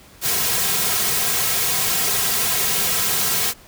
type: noise with comb filter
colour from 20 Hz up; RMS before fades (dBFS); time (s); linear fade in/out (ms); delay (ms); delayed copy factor
white; -20; 0.21-3.54; 50; 3.4; -0.75
effects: pink hiss -47 dBFS RMS until 3.67 s